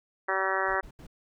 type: harmonic tone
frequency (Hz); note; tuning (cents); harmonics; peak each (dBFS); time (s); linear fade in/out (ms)
191.2; G3; -43; 2 / 3 / 4 / 5 / 6 / 7 / 8 / 9 / 10; -34 / -34 / -34 / -34 / -34 / -34 / -34 / -34 / -34; 0.28-0.81; 10
type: noise bursts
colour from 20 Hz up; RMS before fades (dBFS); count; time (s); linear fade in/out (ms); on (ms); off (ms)
brown; -46; 3; 0.67-1.068; 5; 80; 79
effects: none